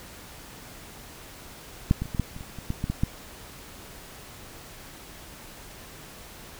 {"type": "clicks", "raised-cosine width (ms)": 5, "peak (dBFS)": [-6, -16, -27, -19, -10, -26, -27, -25, -15, -15, -14, -10], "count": 12, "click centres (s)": [1.911, 2.02, 2.056, 2.148, 2.197, 2.364, 2.409, 2.587, 2.704, 2.841, 2.9, 3.035], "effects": ["pink hiss -45 dBFS RMS until 6.59 s"]}